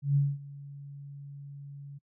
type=tone with ADSR envelope; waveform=sine; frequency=141.3 Hz; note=C#3; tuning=34 cents sharp; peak=-20 dBFS; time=0.02-1.99 s; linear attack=140 ms; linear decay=220 ms; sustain=-21 dB; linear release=18 ms; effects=noise-tail reverb RT60 0.1 s tail -26 dB re dry